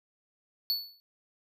square tone with exponential decay, 4441 Hz, C#8, 2 cents sharp, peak -24 dBFS, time 0.7-1 s, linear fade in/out 0 ms, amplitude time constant 65 ms, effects none

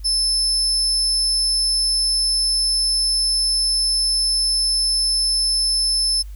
35% pulse tone, 5260 Hz, E8, 5 cents flat, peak -14 dBFS, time 0.04-6.23 s, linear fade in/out 20 ms, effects added 50 Hz sine -31 dBFS peak until 6.35 s + white hiss -55 dBFS RMS until 6.35 s

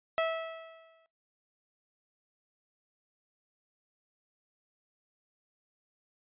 sawtooth tone with exponential decay, 652 Hz, E5, 19 cents flat, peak -21 dBFS, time 0.18-1.06 s, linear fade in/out 0 ms, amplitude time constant 190 ms, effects noise-tail reverb RT60 0.2 s tail -22 dB re dry + resampled to 8000 Hz

